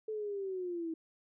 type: linear sweep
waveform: sine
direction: down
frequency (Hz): 438.5 to 320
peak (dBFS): -35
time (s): 0.08-0.94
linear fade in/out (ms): 5
effects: none